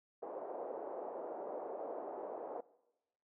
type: band-pass noise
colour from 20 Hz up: pink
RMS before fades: -44 dBFS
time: 0.22-2.61 s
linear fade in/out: 10 ms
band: 430 to 750 Hz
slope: 24 dB/octave
effects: noise-tail reverb RT60 1.0 s tail -21 dB re dry